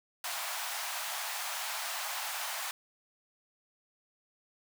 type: high-pass noise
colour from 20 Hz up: pink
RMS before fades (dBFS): -37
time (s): 0.24-2.71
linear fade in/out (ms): 2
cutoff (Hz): 680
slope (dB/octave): 48
effects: none